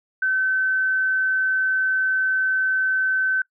sine tone, 1530 Hz, G6, 42 cents flat, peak -18 dBFS, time 0.22-3.42 s, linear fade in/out 5 ms, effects noise-tail reverb RT60 0.1 s tail -22 dB re dry

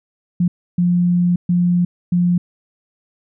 sine tone bursts at uneven times, 176.2 Hz, F3, 16 cents sharp, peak -12 dBFS, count 4, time 0.4-0.48 / 0.78-1.36 / 1.49-1.85 / 2.12-2.38 s, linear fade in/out 5 ms, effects none

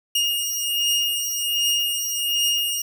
sawtooth beating tone pair, 2847 / 2848.3 Hz, F7 / F7, +33 / +33 cents, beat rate 1.3 Hz, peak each -22 / -19 dBFS, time 0.15-2.82 s, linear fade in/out 5 ms, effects none

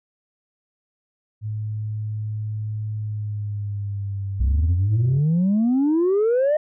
sine tone with pitch glide, 107.2 to 97.17 Hz, A2 to G2, -45 to -15 cents, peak -24 dBFS, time 1.41-5.22 s, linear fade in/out 50 ms, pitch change -170 cents, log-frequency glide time 2.96-4.45 s
sine exponential sweep, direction up, 61.4 to 622.3 Hz, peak -14 dBFS, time 4.4-6.57 s, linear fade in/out 5 ms
effects tanh soft clip ceiling -14 dBFS

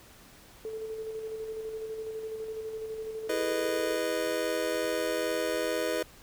sine tone with tremolo, 440 Hz, A4, in tune, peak -33 dBFS, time 0.65-3.98 s, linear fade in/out 0 ms, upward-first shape square, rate 12 Hz, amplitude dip 35%
square chord, E major seventh, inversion none, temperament just, 329.6 / 412 / 494.4 / 618.1 Hz, E4 / G#4 / B4 / D#5, 0 / -14 / +2 / -12 cents, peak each -36 / -36 / -33 / -34 dBFS, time 3.29-6.03 s, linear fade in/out 5 ms
effects pink hiss -54 dBFS RMS until 6.22 s

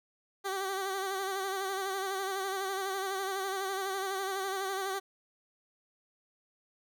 15% pulse tone with vibrato, 386.4 Hz, G4, 25 cents flat, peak -26 dBFS, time 0.44-5 s, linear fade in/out 20 ms, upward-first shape sine, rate 12 Hz, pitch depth 48 cents each way, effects none

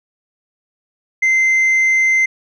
sine tone, 2076 Hz, C7, 14 cents flat, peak -8 dBFS, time 1.22-2.26 s, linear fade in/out 10 ms, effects tanh soft clip ceiling -10 dBFS

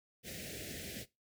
pink band-stop noise, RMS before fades -44 dBFS, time 0.23-1.06 s, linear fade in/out 50 ms, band 650 to 1700 Hz, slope 48 dB/octave, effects noise-tail reverb RT60 0.2 s tail -18 dB re dry + high-pass 80 Hz 12 dB/octave

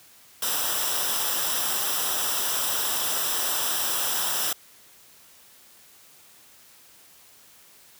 white noise with comb filter, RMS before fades -26 dBFS, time 0.42-4.53 s, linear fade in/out 5 ms, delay 0.45 ms, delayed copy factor -0.65, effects white hiss -53 dBFS RMS until 7.99 s + high-pass 60 Hz 12 dB/octave

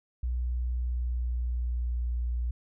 sine tone with pitch glide, 61.1 to 59.88 Hz, B1 to A#1, -18 to +47 cents, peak -27 dBFS, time 0.23-2.51 s, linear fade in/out 5 ms, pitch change -35 cents, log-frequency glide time 0.71-2.14 s, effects none

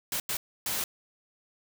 white noise bursts at uneven times, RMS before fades -31 dBFS, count 3, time 0.12-0.2 / 0.29-0.37 / 0.66-0.84 s, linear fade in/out 2 ms, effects none

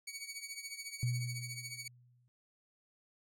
15% pulse tone with tremolo, 2253 Hz, C#7, 28 cents sharp, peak -33 dBFS, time 0.07-1.88 s, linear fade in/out 5 ms, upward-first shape triangle, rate 14 Hz, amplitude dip 80%
sine tone with exponential decay, 122.5 Hz, B2, 14 cents flat, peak -29 dBFS, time 1.03-2.28 s, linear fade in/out 0 ms, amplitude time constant 270 ms
effects none

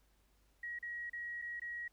sine tone with dropouts, 1903 Hz, A#6, 35 cents sharp, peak -40 dBFS, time 0.63-1.88 s, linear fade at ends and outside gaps 5 ms, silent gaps 0.789-0.826 / 1.098-1.131 / 1.417-1.421 / 1.598-1.617 s, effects added 50 Hz sine -70 dBFS peak until 1.92 s + pink hiss -75 dBFS RMS until 1.92 s

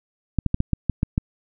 clicks, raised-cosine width 5 ms, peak -7 dBFS, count 8, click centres 0.387 / 0.463 / 0.544 / 0.604 / 0.733 / 0.897 / 1.031 / 1.179 s, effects none

